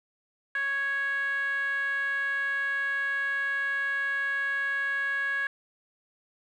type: tone with band-pass filter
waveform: 10% pulse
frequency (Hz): 554.4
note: C#5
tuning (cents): 0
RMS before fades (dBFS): -29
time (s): 0.55-5.47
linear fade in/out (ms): 2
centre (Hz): 1600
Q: 8.3
effects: none